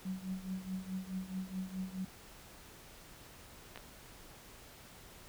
sine tone with tremolo, 187.6 Hz, F#3, 24 cents sharp, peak -34 dBFS, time 0.05-2.05 s, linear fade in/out 5 ms, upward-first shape triangle, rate 4.7 Hz, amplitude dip 90%
clicks, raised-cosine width 0.3 ms, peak -30 dBFS, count 2, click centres 3.759 / 3.775 s
effects pink hiss -55 dBFS RMS until 5.28 s

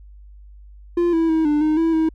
triangle tone with pitch steps, 346.3 / 327.8 / 320.1 / 297.2 / 308.5 / 327.5 / 319.4 Hz, F4 / E4 / D#4 / D4 / D#4 / E4 / D#4, -15 / -10 / +49 / +21 / -15 / -11 / +45 cents, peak -13 dBFS, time 0.97-2.09 s, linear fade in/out 5 ms, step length 160 ms, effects added 50 Hz sine -40 dBFS peak until 2.14 s

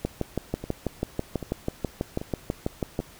two click trains, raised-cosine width 2 ms, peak -12 / -20 dBFS, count 19 / 4, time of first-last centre 0.05-2.991 / 0.64-3.002 s, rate 6.12 / 1.27 Hz, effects pink hiss -50 dBFS RMS until 3.19 s

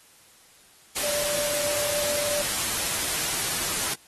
sine tone in noise, 587.3 Hz, D5, in tune, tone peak -29 dBFS, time 1.03-2.42 s, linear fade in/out 5 ms, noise white, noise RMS -27 dBFS, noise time 0.96-3.94 s, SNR -5 dB, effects white hiss -55 dBFS RMS until 4.07 s + AAC 32 kbps

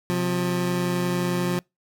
25% pulse tone pair together, 128.63 / 177.3 Hz, C3 / F3, -29 / +26 cents, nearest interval tritone, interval 555 cents, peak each -26 / -19 dBFS, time 0.1-1.59 s, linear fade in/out 0 ms, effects noise-tail reverb RT60 0.2 s tail -26 dB re dry

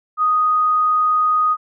sine tone, 1244.5 Hz, D#6, in tune, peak -13 dBFS, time 0.17-1.57 s, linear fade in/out 50 ms, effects none

